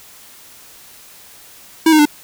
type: tone with pitch steps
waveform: square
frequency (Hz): 321.8 / 308.9 / 296.5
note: E4 / D#4 / D4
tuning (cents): -42 / -12 / +17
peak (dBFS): -8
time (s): 1.86-2.055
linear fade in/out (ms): 5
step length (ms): 65
effects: white hiss -42 dBFS RMS until 2.23 s